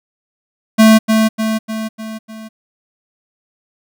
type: tone with echo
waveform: square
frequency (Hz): 220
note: A3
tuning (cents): 0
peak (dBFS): -5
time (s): 0.78-0.99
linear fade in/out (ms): 20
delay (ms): 300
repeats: 5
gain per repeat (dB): -5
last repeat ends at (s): 2.49
effects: none